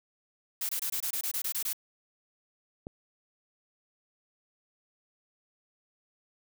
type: noise bursts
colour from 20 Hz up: blue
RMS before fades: -32 dBFS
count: 11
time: 0.61-1.731 s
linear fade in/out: 5 ms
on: 81 ms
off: 23 ms
type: click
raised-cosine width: 2 ms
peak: -26 dBFS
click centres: 2.869 s
effects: none